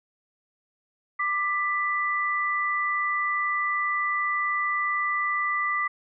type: tone pair together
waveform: sine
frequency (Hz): 1184.6 / 1982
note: D6 / B6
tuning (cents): +15 / +6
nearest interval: major sixth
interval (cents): 891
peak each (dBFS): -26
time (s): 1.19-5.88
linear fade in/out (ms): 10
effects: none